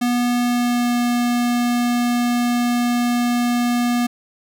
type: tone with pitch glide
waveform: square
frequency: 243.2 to 241.5 Hz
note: B3 to B3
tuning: -26 to -39 cents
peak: -17 dBFS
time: 0.01-4.07 s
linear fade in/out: 10 ms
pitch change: -13 cents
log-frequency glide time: 0.41-0.96 s
effects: none